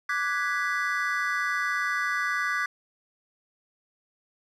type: chord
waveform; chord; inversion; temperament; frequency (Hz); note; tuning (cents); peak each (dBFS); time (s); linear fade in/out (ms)
triangle; G# half-diminished seventh; second; equal with one note detuned; 1169.2 / 1480 / 1661.2 / 1975.5; D6 / F#6 / G#6 / B6; -8 / 0 / 0 / 0; -29; 0.09-2.66; 5
effects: none